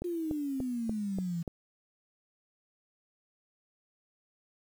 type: click train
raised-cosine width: 2 ms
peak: -23 dBFS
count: 6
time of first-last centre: 0.02-1.478 s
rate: 3.43 Hz
type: exponential sweep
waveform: sine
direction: down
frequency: 357.8 to 164.81 Hz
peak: -31 dBFS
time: 0.04-1.43 s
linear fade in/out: 10 ms
effects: 9-bit